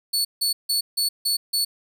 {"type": "tone bursts", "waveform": "sawtooth", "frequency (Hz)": 4435, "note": "C#8", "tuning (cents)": 0, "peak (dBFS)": -17, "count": 6, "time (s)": [0.13, 1.65], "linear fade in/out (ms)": 10, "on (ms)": 120, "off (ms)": 160, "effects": []}